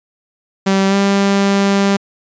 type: tone with pitch glide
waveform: sawtooth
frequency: 193.8 to 198.22 Hz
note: G3 to G3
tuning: -20 to +20 cents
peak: -7 dBFS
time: 0.66-1.97 s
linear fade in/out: 10 ms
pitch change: +40 cents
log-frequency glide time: 0.88-0.95 s
effects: resampled to 16000 Hz